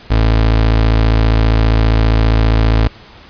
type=tone; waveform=30% pulse; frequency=55 Hz; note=A1; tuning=in tune; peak=-6 dBFS; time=0.1-2.88 s; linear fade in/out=10 ms; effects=pink hiss -39 dBFS RMS until 3.29 s + resampled to 11025 Hz